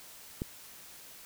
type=click; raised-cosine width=3 ms; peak=-20 dBFS; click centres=0.419 s; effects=white hiss -51 dBFS RMS until 1.25 s